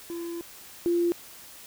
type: tone pair in turn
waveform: triangle / sine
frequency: 340 / 345.1 Hz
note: F4 / F4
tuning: -46 / -21 cents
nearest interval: unison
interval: 25 cents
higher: second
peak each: -30 / -21 dBFS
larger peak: second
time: 0.1-0.41 / 0.86-1.12 s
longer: first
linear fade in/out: 0 ms
effects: white hiss -47 dBFS RMS until 1.66 s